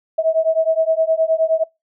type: beating tone pair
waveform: sine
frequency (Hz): 640 / 649.6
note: D#5 / E5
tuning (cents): +49 / -26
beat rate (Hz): 9.6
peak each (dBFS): -17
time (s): 0.18-1.64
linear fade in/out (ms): 10
effects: noise-tail reverb RT60 0.2 s tail -23 dB re dry